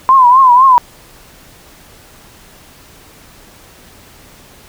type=tone with vibrato; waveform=sine; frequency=1020 Hz; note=C6; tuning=44 cents flat; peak=-3 dBFS; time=0.09-0.78 s; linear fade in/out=0 ms; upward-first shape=triangle; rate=4 Hz; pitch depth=120 cents each way; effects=pink hiss -41 dBFS RMS until 4.68 s